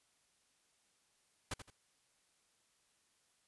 pink noise with echo, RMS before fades -40 dBFS, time 1.51-1.54 s, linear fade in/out 5 ms, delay 82 ms, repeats 2, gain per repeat -10 dB, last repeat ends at 1.704 s, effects white hiss -75 dBFS RMS until 3.47 s + resampled to 24000 Hz

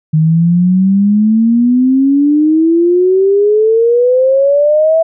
sine exponential sweep, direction up, 154.1 to 659.3 Hz, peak -6 dBFS, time 0.13-5.03 s, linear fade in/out 10 ms, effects none

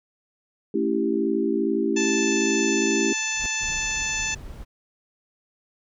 sine chord, A dominant seventh, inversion none, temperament equal, 220 / 277.2 / 329.6 / 392 Hz, A3 / C#4 / E4 / G4, 0 / 0 / 0 / 0 cents, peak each -27 / -27 / -25 / -25 dBFS, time 0.74-3.13 s, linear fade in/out 5 ms
harmonic tone, 878 Hz, A5, 4 cents flat, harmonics 1 / 2 / 3 / 4 / 5 / 6 / 7 / 8, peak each -38 / -32 / -28 / -35 / -39 / -39 / -30 / -33 dBFS, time 1.96-4.35 s, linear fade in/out 10 ms
brown noise with exponential growth, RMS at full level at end -28 dBFS, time 3.31-3.46 s, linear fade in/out 1 ms, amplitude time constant 32 ms
brown noise, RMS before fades -38 dBFS, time 3.6-4.65 s, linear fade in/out 20 ms
effects none

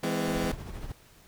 20% pulse chord, E augmented, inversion none, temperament equal with one note detuned, 164.81 / 207.7 / 256.1 Hz, E3 / G#3 / B#3, 0 / 0 / -37 cents, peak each -27 dBFS, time 0.03-0.52 s, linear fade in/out 5 ms
brown noise with tremolo, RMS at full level -36 dBFS, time 0.28-0.92 s, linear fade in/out 2 ms, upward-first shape sine, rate 13 Hz, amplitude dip 50%
effects pink hiss -57 dBFS RMS until 1.27 s

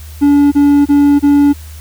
triangle tone bursts, 286.7 Hz, D4, 42 cents flat, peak -3 dBFS, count 4, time 0.21-1.534 s, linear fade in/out 20 ms, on 310 ms, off 28 ms, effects added 77 Hz sine -28 dBFS peak until 1.8 s + white hiss -39 dBFS RMS until 1.8 s

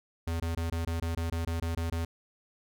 square tone bursts, 83.1 Hz, E2, 15 cents sharp, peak -30 dBFS, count 12, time 0.27-2.05 s, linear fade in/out 5 ms, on 130 ms, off 20 ms, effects none

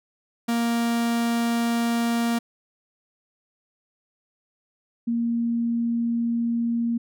45% pulse / sine tone pair in turn, 233.7 / 233.7 Hz, A#3 / A#3, +5 / +5 cents, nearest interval unison, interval 0 cents, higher neither, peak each -21 dBFS, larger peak neither, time 0.48-2.39 / 5.07-6.98 s, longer neither, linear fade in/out 10 ms, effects none

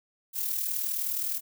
violet noise with amplitude modulation, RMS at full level -28 dBFS, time 0.33-1.41 s, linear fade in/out 50 ms, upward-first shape sine, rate 39.6 Hz, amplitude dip 55%, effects none

